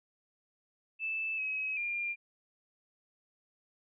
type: tone with pitch steps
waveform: sine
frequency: 2633 / 2552 / 2399 Hz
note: E7 / D#7 / D7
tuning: -3 / +43 / +36 cents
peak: -32 dBFS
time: 0.99-2.16 s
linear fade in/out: 50 ms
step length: 390 ms
effects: none